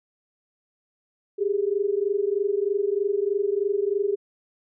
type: tone pair together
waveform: sine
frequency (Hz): 392.2 / 415.4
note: G4 / G#4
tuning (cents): +1 / 0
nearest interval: minor second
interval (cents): 99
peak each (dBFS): -24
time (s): 1.38-4.16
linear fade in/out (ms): 20
effects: none